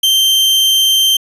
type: tone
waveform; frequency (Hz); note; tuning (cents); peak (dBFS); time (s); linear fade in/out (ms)
40% pulse; 3136; G7; 0; -8; 0.03-1.17; 5
effects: resampled to 32000 Hz + 8-bit